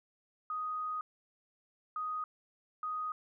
sine tone bursts at uneven times, 1247 Hz, D#6, 3 cents sharp, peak -34 dBFS, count 3, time 0.5-1.01 / 1.96-2.24 / 2.83-3.12 s, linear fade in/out 2 ms, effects none

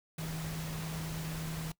sine tone in noise, 160.1 Hz, D#3, 50 cents sharp, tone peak -37 dBFS, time 0.18-1.72 s, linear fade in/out 5 ms, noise pink, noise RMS -43 dBFS, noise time 0.18-1.72 s, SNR +3 dB, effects noise-tail reverb RT60 0.1 s tail -21 dB re dry

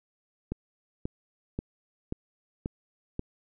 click train, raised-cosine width 3 ms, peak -18 dBFS, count 6, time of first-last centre 0.52-3.194 s, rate 1.87 Hz, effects none

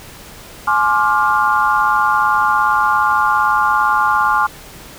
sine chord, D half-diminished seventh, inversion second, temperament just, 845.8 / 1057.2 / 1174.7 / 1409.6 Hz, Ab5 / C6 / D6 / F6, +31 / +18 / 0 / +16 cents, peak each -17 dBFS, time 0.67-4.47 s, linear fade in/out 10 ms, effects pink hiss -37 dBFS RMS until 4.98 s

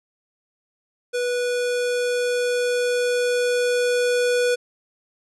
square tone with level ramp, 490 Hz, B4, 14 cents flat, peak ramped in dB -22 to -18 dBFS, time 1.13-4.56 s, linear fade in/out 20 ms, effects resampled to 24000 Hz

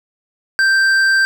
sine tone with hard clipping, 1568 Hz, G6, in tune, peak -12 dBFS, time 0.59-1.25 s, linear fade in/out 0 ms, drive 8 dB, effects none

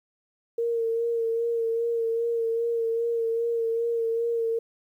sine tone with vibrato, 461.2 Hz, A#4, 19 cents flat, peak -23 dBFS, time 0.58-4.59 s, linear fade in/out 5 ms, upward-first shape sine, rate 2.5 Hz, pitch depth 27 cents each way, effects 10-bit

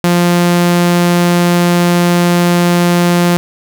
sawtooth tone, 174.61 Hz, F3, in tune, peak -4 dBFS, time 0.04-3.37 s, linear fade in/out 0 ms, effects none

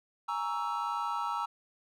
triangle chord, A# half-diminished seventh, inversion third, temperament equal with one note detuned, 830.6 / 932.3 / 1124.9 / 1318.5 Hz, G#5 / A#5 / C#6 / E6, 0 / 0 / +25 / 0 cents, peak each -37 / -33 / -38 / -33 dBFS, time 0.28-1.46 s, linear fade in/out 10 ms, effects none

